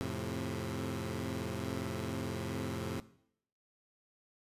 15% pulse chord, F major, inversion none, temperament equal with one note detuned, 87.31 / 110 / 132.1 Hz, F2 / A2 / C3, 0 / 0 / +17 cents, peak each -34 dBFS, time 0.01-3 s, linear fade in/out 0 ms, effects noise-tail reverb RT60 0.7 s tail -18 dB re dry + resampled to 32000 Hz

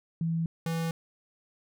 sine / square tone pair in turn, 164.81 / 164.81 Hz, E3 / E3, 0 / 0 cents, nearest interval unison, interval 0 cents, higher neither, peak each -26 / -29 dBFS, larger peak first, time 0.21-0.46 / 0.66-0.91 s, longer neither, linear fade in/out 2 ms, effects none

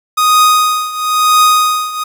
45% pulse tone with tremolo, 1244.5 Hz, D#6, in tune, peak -5 dBFS, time 0.17-2.04 s, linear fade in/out 10 ms, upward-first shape triangle, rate 1 Hz, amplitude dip 85%, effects 7-bit

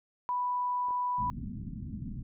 sine tone, 987.8 Hz, B5, in tune, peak -28 dBFS, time 0.29-1.3 s, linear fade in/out 0 ms
clicks, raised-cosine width 1 ms, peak -37 / -36 dBFS, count 2, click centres 0.885 / 0.908 s
white low-pass noise, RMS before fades -39 dBFS, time 1.18-2.23 s, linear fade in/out 5 ms, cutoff 250 Hz, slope 48 dB/octave
effects none

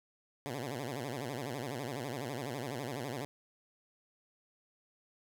10% pulse tone with vibrato, 130.81 Hz, C3, in tune, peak -29 dBFS, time 0.46-3.25 s, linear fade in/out 0 ms, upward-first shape sine, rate 12 Hz, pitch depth 210 cents each way, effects none

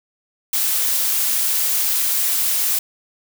blue noise, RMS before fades -19 dBFS, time 0.53-2.79 s, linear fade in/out 5 ms, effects none

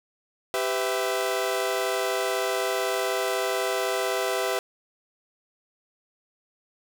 sawtooth chord, E minor, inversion first, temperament equal with one note detuned, 392 / 504 / 659.3 Hz, G4 / B4 / E5, 0 / +35 / 0 cents, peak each -25 dBFS, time 0.54-4.59 s, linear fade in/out 0 ms, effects none

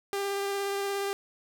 sawtooth tone with vibrato, 397.9 Hz, G4, 26 cents sharp, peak -25 dBFS, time 0.13-1.13 s, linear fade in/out 0 ms, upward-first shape triangle, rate 17 Hz, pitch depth 14 cents each way, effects none

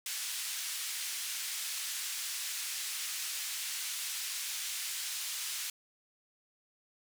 white band-pass noise, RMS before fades -38 dBFS, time 0.06-5.7 s, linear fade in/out 2 ms, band 2000 to 9800 Hz, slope 12 dB/octave, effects none

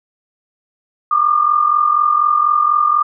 sine tone pair together, 1167.9 / 1212 Hz, D6 / D#6, -10 / -46 cents, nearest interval minor second, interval 64 cents, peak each -16 / -12 dBFS, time 1.11-3.03 s, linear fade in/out 5 ms, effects none

